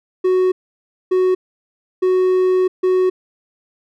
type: tone bursts at uneven times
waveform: triangle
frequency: 370 Hz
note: F#4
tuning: in tune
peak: -10 dBFS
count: 4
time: 0.24-0.52 / 1.11-1.35 / 2.02-2.68 / 2.83-3.1 s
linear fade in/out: 10 ms
effects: none